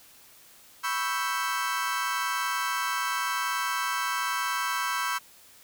35% pulse chord, C# half-diminished seventh, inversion third, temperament equal, 987.8 / 1108.7 / 1318.5 / 1568 Hz, B5 / C#6 / E6 / G6, 0 / 0 / 0 / 0 cents, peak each -31 dBFS, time 0.83-5.19 s, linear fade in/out 20 ms, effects white hiss -54 dBFS RMS until 5.63 s

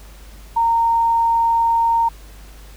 sine tone, 922 Hz, A#5, 19 cents flat, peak -13 dBFS, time 0.56-2.09 s, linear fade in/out 10 ms, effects added 50 Hz sine -38 dBFS peak until 2.76 s + pink hiss -46 dBFS RMS until 2.76 s

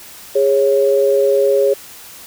sine tone pair together, 410.2 / 550.2 Hz, G#4 / C#5, -21 / -13 cents, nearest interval perfect fourth, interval 508 cents, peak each -13 dBFS, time 0.35-1.74 s, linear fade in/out 10 ms, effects white hiss -37 dBFS RMS until 2.26 s

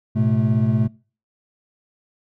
triangle tone cluster, 110.3 / 126.9 / 217.2 Hz, A2 / B2 / A3, +5 / +47 / -22 cents, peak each -18 dBFS, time 0.15-0.88 s, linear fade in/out 20 ms, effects noise-tail reverb RT60 0.4 s tail -25 dB re dry

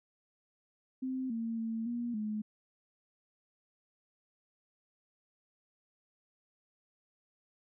sine tone with pitch steps, 259.9 / 228.1 / 225.4 / 238.4 / 213.3 Hz, C4 / A#3 / A3 / A#3 / G#3, -11 / -37 / +42 / +39 / +46 cents, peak -33 dBFS, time 1.02-2.42 s, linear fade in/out 10 ms, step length 280 ms, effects none

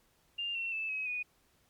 sine tone with pitch steps, 2800 / 2714 / 2631 / 2550 / 2472 Hz, F7 / E7 / E7 / D#7 / D#7, +4 / +50 / -4 / +42 / -12 cents, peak -33 dBFS, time 0.38-1.23 s, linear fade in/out 10 ms, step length 170 ms, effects pink hiss -70 dBFS RMS until 1.69 s + MP3 96 kbps

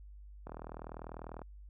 click train, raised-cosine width 1 ms, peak -30 dBFS, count 39, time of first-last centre 0.47-1.418 s, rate 40.1 Hz, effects added 50 Hz sine -49 dBFS peak until 1.69 s

